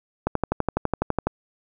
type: click train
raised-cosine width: 1 ms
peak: -7 dBFS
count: 13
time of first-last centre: 0.27-1.27 s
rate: 12 Hz
effects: none